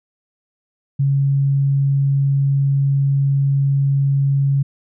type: tone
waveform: sine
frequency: 138.59 Hz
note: C#3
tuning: in tune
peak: -13 dBFS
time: 0.99-4.63 s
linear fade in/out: 10 ms
effects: none